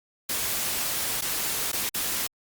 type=noise with dropouts; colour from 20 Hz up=white; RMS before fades=-28 dBFS; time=0.29-2.27 s; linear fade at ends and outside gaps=5 ms; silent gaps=1.21-1.22 / 1.718-1.729 / 1.893-1.943 s; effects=Opus 48 kbps